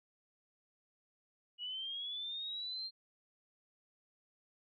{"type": "linear sweep", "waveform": "sine", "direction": "up", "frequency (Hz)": [2900, 4210], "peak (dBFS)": -39, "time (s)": [1.58, 2.91], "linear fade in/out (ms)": 50, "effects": []}